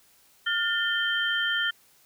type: tone cluster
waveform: sine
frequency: 1416 / 1793 / 3127 Hz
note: F6 / A6 / G7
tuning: +23 / +32 / -5 cents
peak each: -28 dBFS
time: 0.46-1.71 s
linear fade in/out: 10 ms
effects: white hiss -60 dBFS RMS until 2.05 s